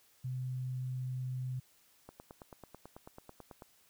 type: tone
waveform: sine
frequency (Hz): 128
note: C3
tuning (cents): -38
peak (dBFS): -35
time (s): 0.24-1.6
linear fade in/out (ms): 10
type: click train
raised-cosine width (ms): 1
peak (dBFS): -34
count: 15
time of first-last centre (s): 2.09-3.622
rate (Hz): 9.14
effects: white hiss -67 dBFS RMS until 3.89 s